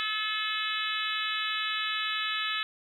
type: harmonic tone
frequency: 431 Hz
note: A4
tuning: 36 cents flat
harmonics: 3 / 4 / 5 / 6 / 7 / 8 / 9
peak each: -35 / -35 / -39 / -36 / -37 / -36 / -37 dBFS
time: 0-2.63 s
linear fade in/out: 0 ms
effects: 10-bit